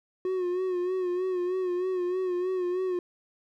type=tone with vibrato; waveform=triangle; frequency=364.6 Hz; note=F#4; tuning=25 cents flat; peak=-24 dBFS; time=0.25-2.99 s; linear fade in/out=2 ms; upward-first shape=sine; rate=3.2 Hz; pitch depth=52 cents each way; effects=none